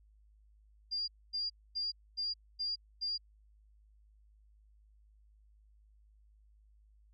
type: tone bursts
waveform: sine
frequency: 4798 Hz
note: D8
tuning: 36 cents sharp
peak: -33 dBFS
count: 6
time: 0.91-3.18 s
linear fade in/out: 20 ms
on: 170 ms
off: 250 ms
effects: added 52 Hz sine -61 dBFS peak until 7.13 s